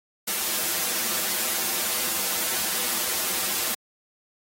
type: noise with comb filter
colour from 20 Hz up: white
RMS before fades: -26 dBFS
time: 0.27-3.75 s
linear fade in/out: 10 ms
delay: 7.1 ms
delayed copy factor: -1
effects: high-pass 150 Hz 12 dB/octave + AAC 48 kbps